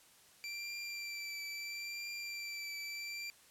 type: tone with vibrato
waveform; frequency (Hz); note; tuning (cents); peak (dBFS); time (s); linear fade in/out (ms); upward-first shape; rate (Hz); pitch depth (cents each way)
25% pulse; 2349; D7; 0; -37; 0.44-3.3; 0; triangle; 0.75; 25
effects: white hiss -63 dBFS RMS until 3.5 s + low-pass 12000 Hz 12 dB/octave